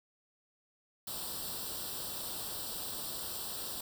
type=noise with comb filter; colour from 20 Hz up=white; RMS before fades=-40 dBFS; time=1.07-3.81 s; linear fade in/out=5 ms; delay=0.23 ms; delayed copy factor=+0.8; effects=none